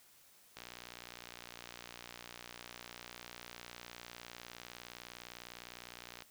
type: click train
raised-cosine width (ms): 0.2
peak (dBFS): -29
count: 339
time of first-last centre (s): 0.57-6.222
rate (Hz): 59.8
effects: white hiss -64 dBFS RMS until 6.3 s